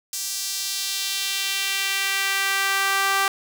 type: tone with high-pass filter sweep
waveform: sawtooth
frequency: 391.2 Hz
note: G4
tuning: 4 cents flat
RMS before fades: -24 dBFS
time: 0.13-3.28 s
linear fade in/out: 2 ms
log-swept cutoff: 6100 to 1100 Hz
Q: 1.4
effects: none